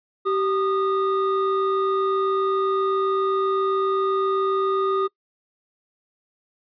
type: tone pair together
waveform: triangle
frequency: 386.9 / 1228.3 Hz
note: G4 / D#6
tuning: -23 / -23 cents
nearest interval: octave + minor sixth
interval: 2000 cents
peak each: -19 / -22 dBFS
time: 0.25-5.08 s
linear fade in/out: 20 ms
effects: noise-tail reverb RT60 0.1 s tail -23 dB re dry + resampled to 11025 Hz